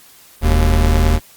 square tone pair together, 41.18 / 77.78 Hz, E1 / D#2, -1 / 0 cents, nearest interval major seventh, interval 1101 cents, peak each -14 dBFS, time 0.41-1.2 s, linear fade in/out 50 ms, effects white hiss -45 dBFS RMS until 1.36 s + Opus 48 kbps

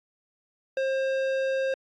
sine tone with tanh clipping, 533 Hz, C5, 32 cents sharp, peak -26 dBFS, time 0.77-1.74 s, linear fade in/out 2 ms, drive 14 dB, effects AAC 64 kbps

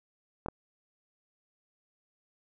clicks, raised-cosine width 1 ms, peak -21 / -19 dBFS, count 2, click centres 0.461 / 0.485 s, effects none

